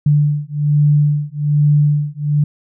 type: beating tone pair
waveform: sine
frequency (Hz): 146.83 / 148.03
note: D3 / D3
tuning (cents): 0 / +14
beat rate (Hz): 1.2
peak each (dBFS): -14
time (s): 0.06-2.44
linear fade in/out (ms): 5
effects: none